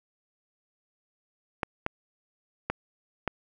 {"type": "clicks", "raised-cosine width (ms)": 0.5, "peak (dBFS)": -12, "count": 4, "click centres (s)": [1.632, 1.864, 2.7, 3.277], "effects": ["9-bit"]}